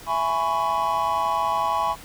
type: chord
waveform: triangle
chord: C# minor seventh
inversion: first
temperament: just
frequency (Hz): 665.2 / 831.5 / 997.9 / 1108.7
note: E5 / G#5 / B5 / C#6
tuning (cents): +16 / +2 / +18 / 0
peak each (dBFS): -28 / -24 / -23 / -24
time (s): 0.06-1.96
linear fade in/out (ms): 50
effects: pink hiss -43 dBFS RMS until 2.04 s